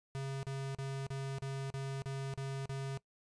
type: tone bursts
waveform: square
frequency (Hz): 136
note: C#3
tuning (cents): -33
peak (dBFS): -38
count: 9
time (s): 0.15-2.974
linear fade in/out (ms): 0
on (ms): 280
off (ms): 38
effects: noise-tail reverb RT60 0.1 s tail -21 dB re dry + resampled to 22050 Hz